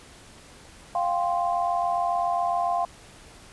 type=chord; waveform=sine; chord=F suspended second; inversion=none; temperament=just; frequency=698.5 / 785.8 / 1047.7 Hz; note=F5 / G5 / C6; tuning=0 / +4 / +2 cents; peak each=-24 / -29 / -29 dBFS; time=0.95-2.85 s; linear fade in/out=2 ms; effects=pink hiss -49 dBFS RMS until 3.52 s + resampled to 24000 Hz